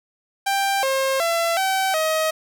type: tone with pitch steps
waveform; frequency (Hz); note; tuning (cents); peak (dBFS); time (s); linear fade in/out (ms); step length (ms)
sawtooth; 788 / 535 / 673 / 767 / 632; G5 / C5 / E5 / G5 / D#5; +9 / +38 / +36 / -38 / +27; -15; 0.46-2.31; 10; 370
effects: none